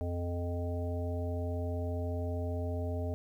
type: harmonic tone with a mistuned harmonic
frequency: 86.5 Hz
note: F2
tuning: 16 cents flat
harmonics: 1 / 3 / 5 / 7 / 9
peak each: -33 / -41 / -42 / -41 / -49 dBFS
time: 0.01-3.14 s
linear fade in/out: 0 ms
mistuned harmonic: 7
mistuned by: +37 cents
effects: 11-bit